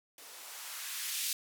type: noise with band-pass filter sweep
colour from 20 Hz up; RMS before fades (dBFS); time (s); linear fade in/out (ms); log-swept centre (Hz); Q
violet; -40; 0.18-1.33; 2; 370 to 3400; 0.99
effects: none